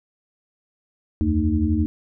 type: tone cluster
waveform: sine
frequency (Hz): 76.3 / 88 / 224 / 306.5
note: D#2 / F2 / A3 / D#4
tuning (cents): -33 / +14 / +31 / -26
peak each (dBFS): -23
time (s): 1.21-1.86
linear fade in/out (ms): 0
effects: none